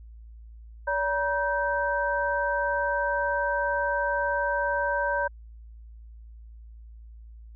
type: tone cluster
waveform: sine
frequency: 571 / 954 / 1555 Hz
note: D5 / A#5 / G6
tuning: -49 / +40 / -14 cents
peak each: -28 dBFS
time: 0.87-5.28 s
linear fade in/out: 10 ms
effects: added 56 Hz sine -43 dBFS peak until 7.55 s